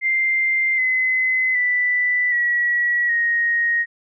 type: tone with pitch steps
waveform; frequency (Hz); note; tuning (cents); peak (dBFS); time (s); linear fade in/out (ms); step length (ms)
sine; 2093 / 2036 / 1980.1 / 1926 / 1873.3; C7 / C7 / B6 / B6 / A#6; 0 / -48 / +4 / -44 / +8; -16; 0.01-3.86; 50; 770
effects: none